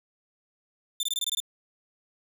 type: tone bursts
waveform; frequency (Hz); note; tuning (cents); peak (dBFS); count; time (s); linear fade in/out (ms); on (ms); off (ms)
sawtooth; 3565; A7; +22; -23; 8; 1-1.402; 2; 31; 22
effects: 10-bit